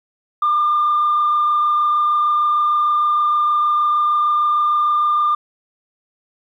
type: tone with frequency modulation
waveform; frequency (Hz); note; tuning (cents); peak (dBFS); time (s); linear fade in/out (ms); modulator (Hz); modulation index
sine; 1199; D6; +36; -12; 0.42-5.35; 5; 26.5; 0.48
effects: tanh soft clip ceiling -10 dBFS + 9-bit